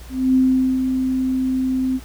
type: tone with ADSR envelope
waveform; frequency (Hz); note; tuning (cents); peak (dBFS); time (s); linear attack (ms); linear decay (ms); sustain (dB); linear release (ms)
sine; 259.5; C4; -14; -11; 0.09-2; 260; 440; -6; 45
effects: added 60 Hz sine -36 dBFS peak until 2.04 s + pink hiss -44 dBFS RMS until 2.04 s